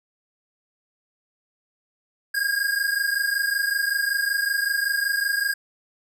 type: tone pair together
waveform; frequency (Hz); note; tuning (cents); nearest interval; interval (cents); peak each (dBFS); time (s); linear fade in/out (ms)
square; 1612.7 / 1638; G6 / G#6; +49 / -24; unison; 27; -25; 2.34-5.54; 10
effects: none